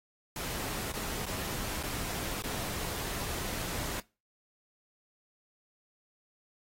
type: noise with dropouts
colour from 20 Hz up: pink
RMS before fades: -37 dBFS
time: 0.36-4 s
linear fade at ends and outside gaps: 2 ms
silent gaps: 0.92-0.937 / 1.254-1.264 / 1.83-1.834 / 2.423-2.438 s
effects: noise-tail reverb RT60 0.3 s tail -22 dB re dry + AAC 48 kbps